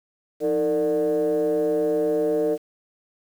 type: tone with frequency modulation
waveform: sine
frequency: 454 Hz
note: A#4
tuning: 46 cents flat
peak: -18 dBFS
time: 0.4-2.58 s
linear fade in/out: 50 ms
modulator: 140 Hz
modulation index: 0.95
effects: tanh soft clip ceiling -15 dBFS + 8-bit